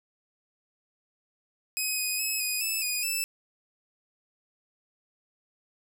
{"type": "tone with pitch steps", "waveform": "10% pulse", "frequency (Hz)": [2525, 2499, 2573, 2488, 2620, 2471, 2639], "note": ["D#7", "D#7", "E7", "D#7", "E7", "D#7", "E7"], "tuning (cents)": [25, 7, -43, -1, -11, -13, 1], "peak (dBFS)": -19, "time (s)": [1.77, 3.24], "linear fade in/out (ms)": 0, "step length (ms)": 210, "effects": []}